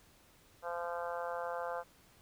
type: harmonic tone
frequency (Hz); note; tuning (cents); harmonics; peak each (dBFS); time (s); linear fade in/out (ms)
172.2; F3; -24; 3 / 4 / 5 / 6 / 7 / 8 / 9; -40 / -42 / -44 / -46 / -47 / -48 / -49; 0.62-1.84; 50
effects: pink hiss -64 dBFS RMS until 2.21 s